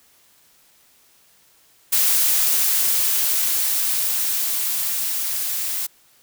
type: noise with level ramp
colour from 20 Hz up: blue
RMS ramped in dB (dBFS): -17 to -25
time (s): 1.92-5.87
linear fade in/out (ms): 10
effects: white hiss -56 dBFS RMS until 6.22 s